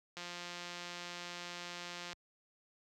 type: click train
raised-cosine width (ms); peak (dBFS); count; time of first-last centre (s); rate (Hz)
0.2; -27; 344; 0.17-2.13; 175
effects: high-pass 60 Hz 12 dB/octave